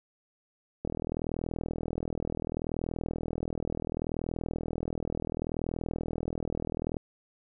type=click train; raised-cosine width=2 ms; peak=-19 dBFS; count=250; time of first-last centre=0.85-6.968 s; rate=40.7 Hz; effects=none